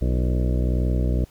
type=harmonic tone with a mistuned harmonic; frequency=61.9 Hz; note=B1; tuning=5 cents sharp; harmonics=1 / 2 / 3 / 4 / 5 / 6 / 7 / 8 / 9 / 10; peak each=-20 / -26 / -30 / -32 / -34 / -36 / -37 / -38 / -39 / -40 dBFS; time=0.01-1.25 s; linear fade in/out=10 ms; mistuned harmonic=6; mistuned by=-85 cents; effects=pink hiss -55 dBFS RMS until 1.3 s